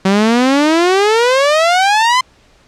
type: exponential sweep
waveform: sawtooth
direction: up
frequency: 187.8 to 1041 Hz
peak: -5 dBFS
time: 0.05-2.21 s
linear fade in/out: 5 ms
effects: pink hiss -49 dBFS RMS until 2.67 s + low-pass 6000 Hz 12 dB/octave